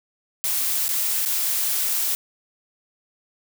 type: noise with dropouts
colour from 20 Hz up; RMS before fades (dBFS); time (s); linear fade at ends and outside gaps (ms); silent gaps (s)
blue; -23; 0.44-2.15; 0; 0.881-0.89 / 1.251-1.259
effects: none